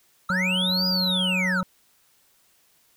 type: linear two-way sweep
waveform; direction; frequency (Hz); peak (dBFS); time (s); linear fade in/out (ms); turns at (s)
triangle; up then down; 1258 to 4957 to 1258; -21; 0.29-1.61; 5; 0.87
type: harmonic tone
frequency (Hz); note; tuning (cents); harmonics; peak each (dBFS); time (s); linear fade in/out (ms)
184.6; F#3; -4; 1 / 3 / 5 / 7 / 8; -25 / -35 / -39 / -42 / -43; 0.3-1.63; 0
effects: white hiss -62 dBFS RMS until 2.96 s